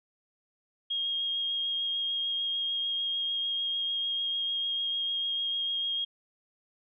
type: tone with vibrato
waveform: sine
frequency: 3251 Hz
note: G#7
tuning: 38 cents flat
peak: -28 dBFS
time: 0.9-6.05 s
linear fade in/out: 10 ms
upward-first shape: sine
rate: 6.7 Hz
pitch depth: 10 cents each way
effects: none